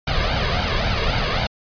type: noise with flanger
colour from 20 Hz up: pink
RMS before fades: -20 dBFS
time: 0.07-1.47 s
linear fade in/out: 5 ms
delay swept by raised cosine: 1.3 to 1.84 ms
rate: 3.7 Hz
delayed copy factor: +0.75
effects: resampled to 11025 Hz